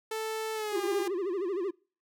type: tone with pitch glide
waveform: sawtooth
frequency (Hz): 440 to 403.5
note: A4 to G#4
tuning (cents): 0 to -50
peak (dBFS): -28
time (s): 0.11-1.08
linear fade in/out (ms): 5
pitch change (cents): -150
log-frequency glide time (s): 0.54-0.83
type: tone with vibrato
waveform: triangle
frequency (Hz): 372.8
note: F#4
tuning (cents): +13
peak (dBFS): -27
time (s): 0.72-1.71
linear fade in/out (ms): 10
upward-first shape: sine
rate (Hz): 13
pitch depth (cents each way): 160
effects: noise-tail reverb RT60 0.4 s tail -26 dB re dry